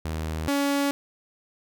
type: tone pair in turn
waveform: sawtooth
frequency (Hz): 79.1 / 281.9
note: D#2 / C#4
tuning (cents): +29 / +29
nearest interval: octave + minor seventh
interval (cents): 2200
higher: second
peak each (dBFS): -24 / -18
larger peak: second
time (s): 0.05-0.48 / 0.48-0.91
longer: neither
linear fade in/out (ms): 0
effects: none